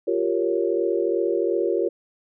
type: chord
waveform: sine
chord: G half-diminished seventh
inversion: third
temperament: equal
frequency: 349.2 / 392 / 466.2 / 554.4 Hz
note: F4 / G4 / Bb4 / Db5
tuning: 0 / 0 / 0 / 0 cents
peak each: -24 / -25 / -25 / -28 dBFS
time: 0.07-1.89 s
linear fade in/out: 10 ms
effects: none